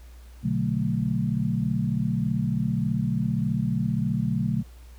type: chord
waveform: sine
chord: B minor seventh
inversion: none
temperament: equal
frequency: 123.47 / 146.83 / 185 / 220 Hz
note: B2 / D3 / F#3 / A3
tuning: 0 / 0 / 0 / 0 cents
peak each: -28 dBFS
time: 0.43-4.63 s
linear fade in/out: 20 ms
effects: added 60 Hz sine -43 dBFS peak until 4.98 s + pink hiss -57 dBFS RMS until 4.98 s